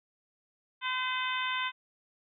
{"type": "harmonic tone", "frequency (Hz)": 511, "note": "C5", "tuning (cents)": -41, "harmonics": [2, 3, 4, 5, 6, 7], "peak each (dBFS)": [-34, -36, -37, -38, -39, -39], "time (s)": [0.81, 1.72], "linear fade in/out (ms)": 50, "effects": []}